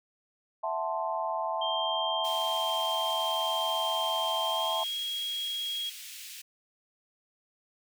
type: chord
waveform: sine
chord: F# half-diminished seventh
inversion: third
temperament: equal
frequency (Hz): 659.3 / 740 / 880 / 1046.5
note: E5 / F#5 / A5 / C6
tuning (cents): 0 / 0 / 0 / 0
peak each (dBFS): -33 / -38 / -33 / -35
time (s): 0.63-4.84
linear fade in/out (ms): 10
type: tone with pitch glide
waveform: sine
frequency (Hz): 3176 to 3288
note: G7 to G#7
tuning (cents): +22 to -18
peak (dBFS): -31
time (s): 1.61-5.9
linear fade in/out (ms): 10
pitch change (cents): +60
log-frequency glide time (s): 4.45-4.94
type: high-pass noise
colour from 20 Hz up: pink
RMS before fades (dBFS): -44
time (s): 2.24-6.42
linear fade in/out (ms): 10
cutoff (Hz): 2400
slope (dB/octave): 24
effects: none